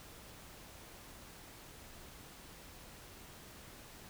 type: silence
effects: pink hiss -54 dBFS RMS until 4.09 s

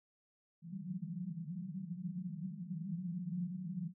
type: band-pass noise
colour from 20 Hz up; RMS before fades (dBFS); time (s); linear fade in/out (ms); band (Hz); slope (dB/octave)
pink; -42; 0.62-3.94; 50; 160 to 190; 96
effects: none

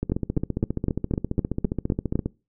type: two click trains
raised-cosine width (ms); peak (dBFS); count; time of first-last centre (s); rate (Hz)
3; -9 / -12; 9 / 34; 0.12-2.156 / 0.03-2.26; 3.93 / 14.8
effects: noise-tail reverb RT60 0.3 s tail -23 dB re dry

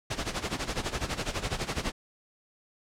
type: noise with tremolo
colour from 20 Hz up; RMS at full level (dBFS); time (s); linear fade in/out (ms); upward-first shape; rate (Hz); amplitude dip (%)
pink; -29; 0.1-1.92; 10; sine; 12; 80
effects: low-pass 7000 Hz 12 dB/octave

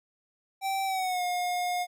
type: tone with pitch glide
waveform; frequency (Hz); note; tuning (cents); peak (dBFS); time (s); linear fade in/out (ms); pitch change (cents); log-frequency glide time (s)
square; 776 to 715.7; G5 to F5; -18 to +42; -28; 0.61-1.87; 50; -140; 0.85-1.23
effects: none

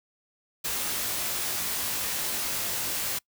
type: noise with comb filter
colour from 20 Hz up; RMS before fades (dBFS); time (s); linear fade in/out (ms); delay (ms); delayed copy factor
white; -30; 0.64-3.19; 10; 19; +0.7
effects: noise-tail reverb RT60 0.1 s tail -24 dB re dry

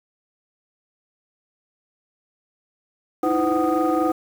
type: tone cluster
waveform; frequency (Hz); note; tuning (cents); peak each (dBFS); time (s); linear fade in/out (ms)
sine; 311.4 / 335.5 / 508 / 746 / 1239; D#4 / E4 / B4 / F#5 / D#6; +2 / +31 / +49 / +14 / -8; -21 / -23 / -24 / -23 / -26; 3.23-4.12; 5
effects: tanh soft clip ceiling -11 dBFS + 7-bit

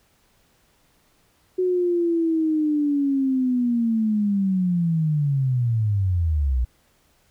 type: linear sweep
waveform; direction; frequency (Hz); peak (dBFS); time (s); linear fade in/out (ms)
sine; down; 370 to 58.3; -18; 1.58-6.65; 10
effects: pink hiss -62 dBFS RMS until 7.3 s

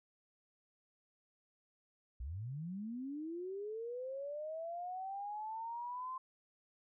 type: linear sweep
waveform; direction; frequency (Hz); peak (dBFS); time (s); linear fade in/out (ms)
sine; up; 54.5 to 1046.5; -40; 2.2-6.18; 5
effects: none

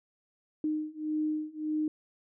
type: beating tone pair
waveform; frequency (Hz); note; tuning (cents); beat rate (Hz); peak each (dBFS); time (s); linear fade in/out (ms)
sine; 306.4 / 308.1; D#4 / D#4; -27 / -17; 1.7; -33 / -32; 0.64-1.88; 2
effects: none

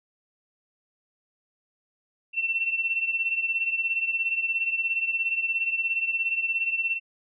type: beating tone pair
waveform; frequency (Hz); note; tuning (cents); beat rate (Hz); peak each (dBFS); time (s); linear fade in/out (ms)
sine; 2695 / 2712; E7 / E7; +38 / +49; 17; -25 / -30; 2.33-7; 50
effects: none

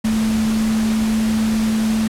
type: tone in noise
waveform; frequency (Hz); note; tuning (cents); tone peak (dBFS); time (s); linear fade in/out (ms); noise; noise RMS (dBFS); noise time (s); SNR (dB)
sine; 220; A3; 0; -15; 0.04-2.08; 10; pink; -28; 0.04-2.08; +10
effects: low-pass 11000 Hz 12 dB/octave

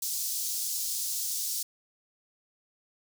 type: high-pass noise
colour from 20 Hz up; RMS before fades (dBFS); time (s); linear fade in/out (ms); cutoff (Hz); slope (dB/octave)
pink; -32; 0.02-1.63; 5; 5000; 24
effects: none

